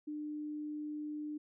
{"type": "tone", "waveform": "sine", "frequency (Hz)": 300, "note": "D4", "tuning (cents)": 37, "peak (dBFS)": -38, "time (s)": [0.07, 1.38], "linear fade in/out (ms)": 10, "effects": []}